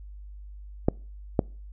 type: clicks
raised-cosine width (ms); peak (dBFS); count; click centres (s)
2; -6; 2; 0.885 / 1.392
effects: noise-tail reverb RT60 0.4 s tail -26 dB re dry + added 50 Hz sine -40 dBFS peak until 1.72 s